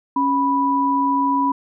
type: tone pair together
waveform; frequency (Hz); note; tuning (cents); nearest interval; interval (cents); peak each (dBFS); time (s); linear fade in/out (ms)
sine; 276.4 / 985; C#4 / B5; -5 / -5; octave + minor seventh; 2200; -20 / -17; 0.16-1.52; 5
effects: none